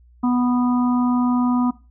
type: harmonic tone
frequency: 246.7 Hz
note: B3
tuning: 2 cents flat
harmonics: 1 / 3 / 4 / 5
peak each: -16 / -30 / -28 / -31 dBFS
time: 0.23-1.71 s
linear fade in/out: 10 ms
effects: noise-tail reverb RT60 0.3 s tail -18 dB re dry + added 60 Hz sine -48 dBFS peak until 1.9 s